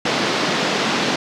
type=band-pass noise; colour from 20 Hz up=pink; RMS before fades=-20 dBFS; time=0.05-1.16 s; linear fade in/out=5 ms; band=180 to 5400 Hz; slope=24 dB/octave; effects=none